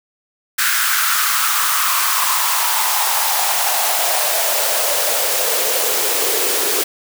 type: noise with high-pass filter sweep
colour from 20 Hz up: white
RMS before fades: -17 dBFS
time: 0.58-6.84 s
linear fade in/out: 10 ms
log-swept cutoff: 1500 to 380 Hz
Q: 4.7
effects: none